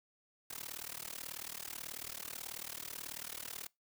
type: noise with amplitude modulation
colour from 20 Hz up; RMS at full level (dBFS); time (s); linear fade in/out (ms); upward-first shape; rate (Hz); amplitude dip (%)
white; -41; 0.5-3.67; 5; sine; 38.3; 100
effects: noise-tail reverb RT60 0.2 s tail -24 dB re dry